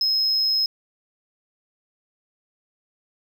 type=tone; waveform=triangle; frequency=5140 Hz; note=E8; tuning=45 cents flat; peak=-16 dBFS; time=0.01-0.66 s; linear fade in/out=2 ms; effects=tanh soft clip ceiling -14 dBFS